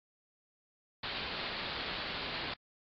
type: low-pass noise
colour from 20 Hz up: white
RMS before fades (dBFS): -39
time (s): 1.03-2.54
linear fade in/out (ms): 5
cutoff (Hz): 4600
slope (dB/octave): 96
effects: AAC 48 kbps